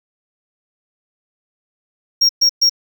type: tone bursts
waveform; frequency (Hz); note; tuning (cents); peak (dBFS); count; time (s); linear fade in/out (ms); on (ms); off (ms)
triangle; 5580; F8; -2; -8; 3; 2.21-2.696; 10; 82; 120
effects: none